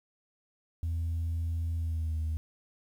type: tone with pitch glide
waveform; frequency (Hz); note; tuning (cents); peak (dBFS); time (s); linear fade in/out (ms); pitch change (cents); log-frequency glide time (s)
sine; 82.9 to 78.88; E2 to D#2; +10 to +24; -27; 0.83-2.37; 0; -86; 1.77-2.17
effects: tanh soft clip ceiling -27 dBFS + 10-bit